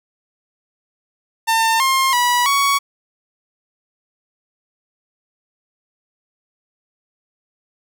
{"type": "tone with pitch steps", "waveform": "sawtooth", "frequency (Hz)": [901, 1064, 975, 1119], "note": ["A5", "C6", "B5", "C#6"], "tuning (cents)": [41, 29, -23, 16], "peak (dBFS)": -10, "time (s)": [1.47, 2.79], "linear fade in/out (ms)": 20, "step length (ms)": 330, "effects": []}